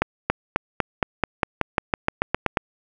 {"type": "accelerating click train", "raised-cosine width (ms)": 0.5, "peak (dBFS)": -3, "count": 15, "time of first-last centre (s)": [0.02, 2.572], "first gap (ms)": 280, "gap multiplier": 0.93, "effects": []}